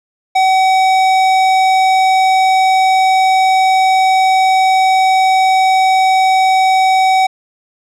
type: tone with tanh clipping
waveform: sine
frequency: 758 Hz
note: F#5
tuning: 42 cents sharp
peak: -10 dBFS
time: 0.35-7.27 s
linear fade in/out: 10 ms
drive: 16 dB
effects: none